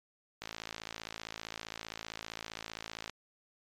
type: click train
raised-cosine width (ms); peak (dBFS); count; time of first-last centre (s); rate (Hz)
0.2; -22; 149; 0.42-3.096; 55.3
effects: MP3 96 kbps